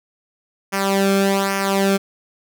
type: tone with flanger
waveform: sawtooth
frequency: 196 Hz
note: G3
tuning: in tune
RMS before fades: -18 dBFS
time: 0.72-1.98 s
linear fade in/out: 20 ms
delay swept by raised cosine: 0.25 to 1.06 ms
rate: 1.2 Hz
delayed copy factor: -0.75
effects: none